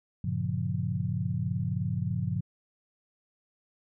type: chord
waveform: sine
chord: G half-diminished seventh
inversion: none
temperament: just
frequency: 98 / 117.6 / 141.12 / 176.4 Hz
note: G2 / Bb2 / Db3 / F3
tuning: 0 / +16 / +31 / +18 cents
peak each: -33 dBFS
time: 0.24-2.41 s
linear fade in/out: 5 ms
effects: none